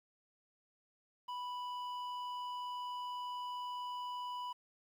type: tone with low-pass filter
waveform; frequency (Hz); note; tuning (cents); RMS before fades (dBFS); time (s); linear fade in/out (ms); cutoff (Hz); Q
square; 987.8; B5; 0; -42; 1.28-4.53; 10; 2900; 0.91
effects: 11-bit